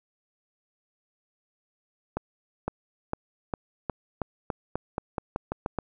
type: accelerating click train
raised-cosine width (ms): 1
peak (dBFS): -14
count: 14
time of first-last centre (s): 2.17-5.787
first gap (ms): 510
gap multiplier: 0.89
effects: none